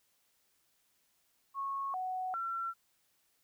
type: tone with pitch steps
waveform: sine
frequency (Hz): 1098 / 743 / 1355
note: C#6 / F#5 / E6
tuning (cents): -17 / +7 / +47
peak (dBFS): -34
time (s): 1.54-2.74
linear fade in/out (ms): 50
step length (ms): 400
effects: white hiss -74 dBFS RMS until 3.43 s